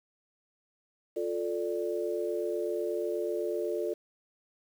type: chord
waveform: sine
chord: D minor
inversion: first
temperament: just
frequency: 352.4 / 440.5 / 587.3 Hz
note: F4 / A4 / D5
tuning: +16 / +2 / 0 cents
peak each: -33 / -33 / -35 dBFS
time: 1.16-3.94 s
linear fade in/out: 10 ms
effects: 9-bit